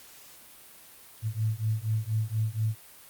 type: beating tone pair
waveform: sine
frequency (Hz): 107.6 / 111.8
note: A2 / A2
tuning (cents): -38 / +28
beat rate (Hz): 4.2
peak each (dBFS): -29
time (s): 1.22-2.76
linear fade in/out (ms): 50
effects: white hiss -51 dBFS RMS until 3.09 s + Opus 48 kbps